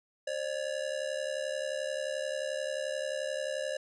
square ring-modulated tone, 567 Hz, C#5, 39 cents sharp, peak -30 dBFS, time 0.27-3.77 s, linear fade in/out 5 ms, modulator 35.7 Hz, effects resampled to 22050 Hz

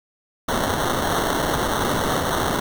white noise with sample-and-hold, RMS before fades -22 dBFS, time 0.48-2.6 s, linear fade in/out 5 ms, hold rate 2450 Hz, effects none

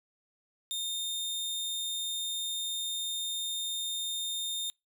sawtooth tone, 3643 Hz, A#7, 41 cents flat, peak -29 dBFS, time 0.71-4.7 s, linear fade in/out 0 ms, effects noise-tail reverb RT60 0.2 s tail -24 dB re dry

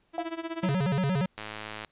sawtooth tone with tremolo, 329.6 Hz, E4, in tune, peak -26 dBFS, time 0.13-0.73 s, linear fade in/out 50 ms, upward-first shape sine, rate 16 Hz, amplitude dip 85%
sine tone with exponential decay, 693 Hz, F5, 14 cents flat, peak -24 dBFS, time 0.18-0.31 s, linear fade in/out 1 ms, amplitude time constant 28 ms
square tone with vibrato, 160.7 Hz, E3, 44 cents flat, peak -25 dBFS, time 0.63-1.26 s, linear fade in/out 5 ms, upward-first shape square, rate 8.6 Hz, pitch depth 250 cents each way
click train, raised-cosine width 0.3 ms, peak -21 dBFS, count 51, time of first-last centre 1.38-1.847 s, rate 107 Hz
effects pink hiss -69 dBFS RMS until 1.91 s + resampled to 8000 Hz

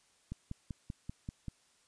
click train, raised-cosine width 5 ms, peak -27 dBFS, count 7, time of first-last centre 0.32-1.483 s, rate 5.16 Hz, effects white hiss -69 dBFS RMS until 1.87 s + resampled to 22050 Hz

